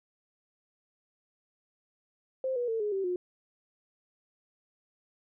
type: tone with pitch steps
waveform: sine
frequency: 523.3 / 485.4 / 450.3 / 417.7 / 387.5 / 359.5 Hz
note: C5 / B4 / A4 / G#4 / G4 / F#4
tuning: 0 / -30 / +40 / +10 / -20 / -50 cents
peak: -28 dBFS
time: 2.44-3.16 s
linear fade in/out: 2 ms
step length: 120 ms
effects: none